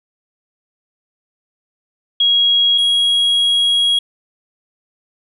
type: tone pair in turn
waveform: sine / triangle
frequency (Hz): 3300 / 3300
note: G#7 / G#7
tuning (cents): -12 / -12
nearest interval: unison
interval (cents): 0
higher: neither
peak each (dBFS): -10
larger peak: neither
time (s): 2.2-2.78 / 2.78-3.99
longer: second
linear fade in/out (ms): 5
effects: resampled to 24000 Hz